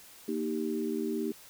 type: chord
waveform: sine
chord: Eb major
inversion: second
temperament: equal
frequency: 233.1 / 311.1 / 392 Hz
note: Bb3 / Eb4 / G4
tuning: 0 / 0 / 0 cents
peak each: -34 dBFS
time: 0.28-1.32 s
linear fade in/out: 5 ms
effects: white hiss -53 dBFS RMS until 1.49 s